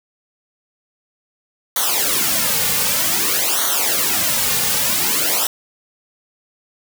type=noise with flanger; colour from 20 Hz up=white; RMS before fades=-18 dBFS; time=1.76-5.47 s; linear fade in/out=2 ms; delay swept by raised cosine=0.39 to 3.09 ms; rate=0.53 Hz; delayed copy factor=-0.9; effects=none